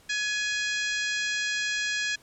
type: harmonic tone with a mistuned harmonic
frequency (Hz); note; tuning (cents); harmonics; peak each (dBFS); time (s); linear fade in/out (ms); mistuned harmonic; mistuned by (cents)
830.6; G#5; 0; 2 / 3 / 4 / 5 / 6 / 7 / 8 / 9; -29 / -33 / -35 / -37 / -39 / -40 / -41 / -42; 0.09-2.16; 10; 2; +29
effects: pink hiss -57 dBFS RMS until 2.22 s + low-pass 12000 Hz 12 dB/octave